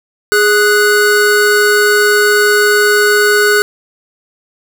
square tone pair together, 415.3 / 1480 Hz, G#4 / F#6, 0 / 0 cents, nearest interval octave + minor seventh, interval 2200 cents, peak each -11 dBFS, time 0.32-3.62 s, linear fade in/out 0 ms, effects none

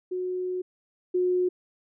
sine tone pair in turn, 365.7 / 362.5 Hz, F#4 / F#4, -20 / -35 cents, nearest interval unison, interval 15 cents, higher first, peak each -27 / -21 dBFS, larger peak second, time 0.11-0.62 / 1.14-1.49 s, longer first, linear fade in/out 10 ms, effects none

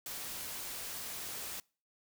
white noise, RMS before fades -42 dBFS, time 0.06-1.6 s, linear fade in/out 2 ms, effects noise-tail reverb RT60 0.4 s tail -26 dB re dry

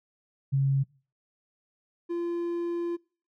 sine / triangle tone pair in turn, 136.7 / 343.5 Hz, C#3 / F4, -24 / -29 cents, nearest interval octave + major third, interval 1595 cents, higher second, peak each -21 / -26 dBFS, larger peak first, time 0.52-0.84 / 2.09-2.97 s, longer second, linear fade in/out 20 ms, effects noise-tail reverb RT60 0.4 s tail -24 dB re dry

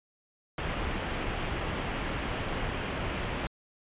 pink low-pass noise, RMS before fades -33 dBFS, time 0.58-3.47 s, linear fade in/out 2 ms, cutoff 3300 Hz, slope 48 dB/octave, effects resampled to 8000 Hz

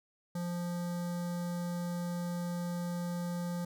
square tone with notch filter, 174.61 Hz, F3, in tune, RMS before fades -36 dBFS, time 0.35-3.65 s, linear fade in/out 5 ms, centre 2600 Hz, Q 0.97, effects none

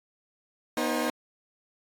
20% pulse tone cluster, 243.1 / 310.7 / 533 / 806 Hz, B3 / D#4 / C5 / G5, -27 / -2 / +32 / +48 cents, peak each -25 / -25 / -28 / -34 dBFS, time 0.77-1.1 s, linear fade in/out 2 ms, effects AAC 64 kbps

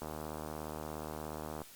click train, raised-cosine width 1 ms, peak -27 dBFS, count 124, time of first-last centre 0.02-1.617 s, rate 77 Hz, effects white hiss -55 dBFS RMS until 1.75 s + Opus 48 kbps

